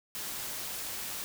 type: noise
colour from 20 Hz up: white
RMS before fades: -38 dBFS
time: 0.15-1.24 s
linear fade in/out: 0 ms
effects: none